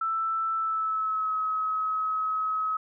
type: tone with pitch glide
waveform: sine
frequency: 1325 to 1279.1 Hz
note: E6 to D#6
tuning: +9 to +47 cents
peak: -25 dBFS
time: 0.01-2.77 s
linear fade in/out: 5 ms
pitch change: -62 cents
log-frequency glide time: 0.55-1.34 s
effects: none